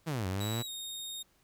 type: exponential two-way sweep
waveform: sawtooth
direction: down then up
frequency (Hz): 172.1 to 90.8 to 120.7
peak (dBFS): -28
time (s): 0.06-0.63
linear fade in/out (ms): 20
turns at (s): 0.27
type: tone with pitch glide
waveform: sawtooth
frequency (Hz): 3888 to 3706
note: B7 to A#7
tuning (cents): -28 to -11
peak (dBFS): -36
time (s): 0.4-1.23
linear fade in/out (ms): 10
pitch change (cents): -83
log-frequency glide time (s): 0.64-0.7
effects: pink hiss -69 dBFS RMS until 1.43 s